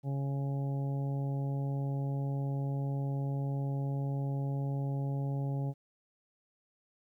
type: harmonic tone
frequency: 138.59 Hz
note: C#3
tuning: in tune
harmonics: 1 / 2 / 3 / 4 / 5 / 6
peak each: -31 / -42 / -47 / -47 / -51 / -50 dBFS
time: 0.03-5.74 s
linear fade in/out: 50 ms
effects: 12-bit